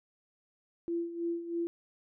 sine tone with tremolo, 339.5 Hz, F4, 49 cents flat, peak -29 dBFS, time 0.88-1.67 s, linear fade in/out 0 ms, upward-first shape sine, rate 3.1 Hz, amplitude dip 70%, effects none

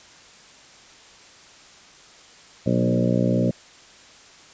harmonic tone with a mistuned harmonic, 60 Hz, B1, 49 cents flat, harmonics 2 / 3 / 4 / 5 / 6 / 7 / 8 / 9 / 10, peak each -24 / -23 / -24 / -28 / -31 / -33 / -31 / -27 / -31 dBFS, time 2.66-3.51 s, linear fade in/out 5 ms, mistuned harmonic 3, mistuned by +19 cents, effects white hiss -48 dBFS RMS until 4.53 s + resampled to 16000 Hz

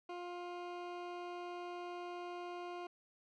20% pulse tone, 352.6 Hz, F4, 17 cents sharp, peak -38 dBFS, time 0.09-2.87 s, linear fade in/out 5 ms, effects low-pass 3000 Hz 12 dB/octave

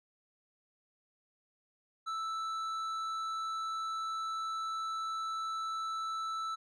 triangle tone with tanh clipping, 1318.5 Hz, E6, in tune, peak -36 dBFS, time 2.06-6.56 s, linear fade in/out 20 ms, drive 13 dB, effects none

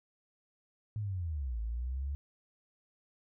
sine linear two-way sweep, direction down then up, 110 to 53.9 to 71.9 Hz, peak -33 dBFS, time 0.96-2.15 s, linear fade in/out 0 ms, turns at 1.6 s, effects none

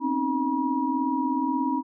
sine tone cluster, 251.2 / 267.9 / 310.1 / 961 Hz, B3 / C4 / D#4 / B5, +30 / +41 / -6 / -48 cents, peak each -35 / -26 / -29 / -27 dBFS, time 0-1.83 s, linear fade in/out 50 ms, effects none

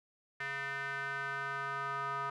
square tone with band-pass filter sweep, 138.59 Hz, C#3, in tune, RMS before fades -38 dBFS, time 0.4-2.3 s, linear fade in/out 5 ms, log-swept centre 1800 to 1200 Hz, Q 4.5, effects none

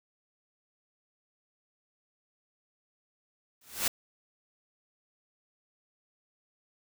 white noise with exponential growth, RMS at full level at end -24 dBFS, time 3.61-3.88 s, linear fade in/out 5 ms, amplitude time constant 57 ms, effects none

